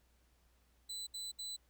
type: tone bursts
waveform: 30% pulse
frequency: 4000 Hz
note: B7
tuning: 21 cents sharp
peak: -39 dBFS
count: 3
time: 0.89-1.566 s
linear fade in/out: 10 ms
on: 180 ms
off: 68 ms
effects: added 60 Hz sine -70 dBFS peak until 1.69 s + pink hiss -75 dBFS RMS until 1.69 s